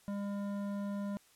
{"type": "tone with hard clipping", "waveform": "sine", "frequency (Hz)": 201.5, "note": "G3", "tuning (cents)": 48, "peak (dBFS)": -37, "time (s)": [0.08, 1.17], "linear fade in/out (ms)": 0, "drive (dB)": 12, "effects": ["white hiss -65 dBFS RMS until 1.35 s", "low-pass 12000 Hz 12 dB/octave"]}